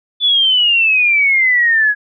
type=exponential sweep; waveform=sine; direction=down; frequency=3491 to 1661.2 Hz; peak=-9 dBFS; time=0.2-1.95 s; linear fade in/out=50 ms; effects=none